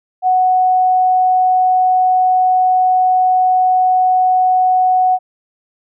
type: tone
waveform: sine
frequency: 740 Hz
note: F#5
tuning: in tune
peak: -9 dBFS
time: 0.22-5.19 s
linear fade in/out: 50 ms
effects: none